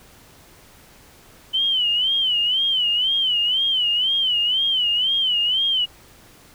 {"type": "tone with vibrato", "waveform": "sine", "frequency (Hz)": 3029, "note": "F#7", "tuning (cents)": 40, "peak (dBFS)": -17, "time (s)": [1.53, 5.86], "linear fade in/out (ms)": 20, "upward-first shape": "sine", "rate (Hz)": 2, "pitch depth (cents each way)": 120, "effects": ["pink hiss -49 dBFS RMS until 6.54 s"]}